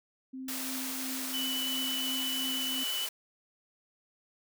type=tone with tremolo; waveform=sine; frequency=261.6 Hz; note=C4; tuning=in tune; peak=-37 dBFS; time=0.33-2.84 s; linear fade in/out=10 ms; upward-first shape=triangle; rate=2.9 Hz; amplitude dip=40%
type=high-pass noise; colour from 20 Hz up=white; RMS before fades=-37 dBFS; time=0.48-3.09 s; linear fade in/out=5 ms; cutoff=430 Hz; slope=12 dB/octave
type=tone with vibrato; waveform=sine; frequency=2981 Hz; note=F#7; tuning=12 cents sharp; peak=-32 dBFS; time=1.33-3.07 s; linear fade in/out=20 ms; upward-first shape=triangle; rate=8.9 Hz; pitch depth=12 cents each way
effects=none